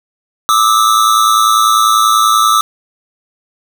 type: tone pair together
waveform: square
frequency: 1189.8 / 1300 Hz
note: D6 / E6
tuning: +22 / -24 cents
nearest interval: major second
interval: 154 cents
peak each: -11 dBFS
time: 0.49-2.61 s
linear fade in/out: 0 ms
effects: none